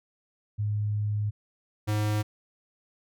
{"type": "tone pair in turn", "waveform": ["sine", "square"], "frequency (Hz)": [104.7, 105.79], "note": ["G#2", "G#2"], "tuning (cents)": [15, 32], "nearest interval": "unison", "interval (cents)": 17, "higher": "second", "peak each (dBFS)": -25, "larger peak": "neither", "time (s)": [[0.58, 1.31], [1.87, 2.23]], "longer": "first", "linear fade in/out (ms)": 20, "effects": []}